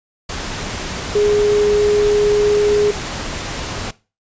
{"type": "tone in noise", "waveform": "sine", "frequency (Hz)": 415.3, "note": "G#4", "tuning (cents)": 0, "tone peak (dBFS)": -11, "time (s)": [1.15, 2.91], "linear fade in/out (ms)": 5, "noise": "pink", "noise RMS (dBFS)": -25, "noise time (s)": [0.29, 3.91], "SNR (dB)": 11, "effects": ["noise-tail reverb RT60 0.3 s tail -19 dB re dry", "resampled to 16000 Hz"]}